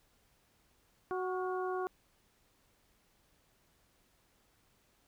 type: harmonic tone with a mistuned harmonic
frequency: 370 Hz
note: F#4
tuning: in tune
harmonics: 1 / 2 / 3 / 4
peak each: -35 / -40 / -41 / -46 dBFS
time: 1.11-1.87 s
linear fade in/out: 0 ms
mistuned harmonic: 4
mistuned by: -56 cents
effects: pink hiss -71 dBFS RMS until 5.07 s